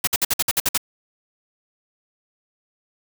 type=noise bursts; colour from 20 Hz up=white; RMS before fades=-19 dBFS; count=9; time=0.04-0.777 s; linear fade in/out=5 ms; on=33 ms; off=55 ms; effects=none

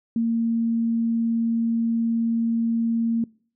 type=tone; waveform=sine; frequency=229.7 Hz; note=A#3; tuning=25 cents flat; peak=-19 dBFS; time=0.16-3.24 s; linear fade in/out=2 ms; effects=noise-tail reverb RT60 0.5 s tail -25 dB re dry

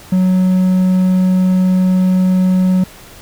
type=tone; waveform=triangle; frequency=185 Hz; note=F#3; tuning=in tune; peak=-7 dBFS; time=0.12-2.84 s; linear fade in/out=5 ms; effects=pink hiss -38 dBFS RMS until 3.21 s

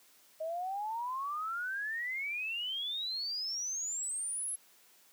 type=exponential sweep; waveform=sine; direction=up; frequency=622.3 to 11160 Hz; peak=-34 dBFS; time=0.4-4.56 s; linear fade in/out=10 ms; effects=white hiss -63 dBFS RMS until 5.12 s + high-pass 200 Hz 12 dB/octave

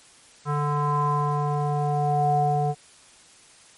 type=tone with low-pass filter sweep; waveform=square; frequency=146.83 Hz; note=D3; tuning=in tune; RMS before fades=-23 dBFS; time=0.45-2.75 s; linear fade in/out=50 ms; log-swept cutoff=1200 to 660 Hz; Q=8.5; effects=white hiss -52 dBFS RMS until 3.77 s + MP3 48 kbps

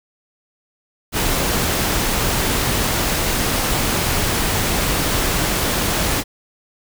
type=noise; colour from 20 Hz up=pink; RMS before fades=-19 dBFS; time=1.12-6.24 s; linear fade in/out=50 ms; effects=none

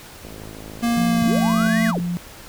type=click train; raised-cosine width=2 ms; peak=-24 dBFS; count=78; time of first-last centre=0.25-1.689 s; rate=53.5 Hz
type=tone with pitch glide; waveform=square; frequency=234.6 to 224.1 Hz; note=A#3 to A3; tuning=+11 to +32 cents; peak=-18 dBFS; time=0.82-1.92 s; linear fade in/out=20 ms; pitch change=-79 cents; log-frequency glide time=1.02-1.58 s
type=tone; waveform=sine; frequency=174.8 Hz; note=F3; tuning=2 cents sharp; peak=-21 dBFS; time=0.97-2.17 s; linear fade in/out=0 ms
type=linear two-way sweep; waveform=sine; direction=up then down; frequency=98.9 to 2076 to 98.9 Hz; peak=-24 dBFS; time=1.22-2 s; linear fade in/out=0 ms; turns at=1.84 s
effects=pink hiss -41 dBFS RMS until 2.48 s

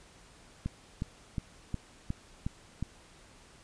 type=click train; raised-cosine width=5 ms; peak=-20 dBFS; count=7; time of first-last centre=0.66-2.826 s; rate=2.77 Hz; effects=pink hiss -57 dBFS RMS until 3.63 s + resampled to 22050 Hz

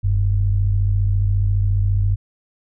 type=tone pair together; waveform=sine; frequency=43.83 / 98.4 Hz; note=F1 / G2; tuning=+7 / +7 cents; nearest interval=octave + major second; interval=1400 cents; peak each=-19 / -16 dBFS; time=0.03-2.16 s; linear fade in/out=20 ms; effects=none

